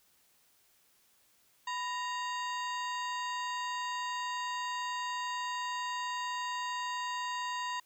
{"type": "harmonic tone with a mistuned harmonic", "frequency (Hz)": 932.3, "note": "A#5", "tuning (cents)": 0, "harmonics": [1, 2, 3, 4, 5, 7, 8], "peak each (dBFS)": [-35, -41, -45, -47, -49, -52, -53], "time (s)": [1.67, 7.8], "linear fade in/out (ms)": 5, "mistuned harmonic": 1, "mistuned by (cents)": 110, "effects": ["white hiss -68 dBFS RMS until 7.85 s"]}